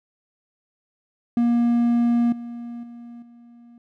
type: tone with level steps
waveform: triangle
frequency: 237 Hz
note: A#3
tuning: 29 cents sharp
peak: -14 / -29 / -35 / -43 dBFS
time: 1.37-3.78 s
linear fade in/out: 2 ms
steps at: 2.32 / 2.83 / 3.22 s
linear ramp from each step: 5 ms
effects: none